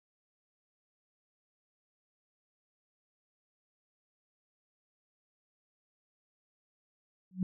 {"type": "tone with exponential growth", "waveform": "sine", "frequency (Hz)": 185, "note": "F#3", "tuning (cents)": 0, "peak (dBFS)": -24, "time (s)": [7.31, 7.43], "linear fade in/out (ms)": 2, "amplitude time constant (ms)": 26, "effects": []}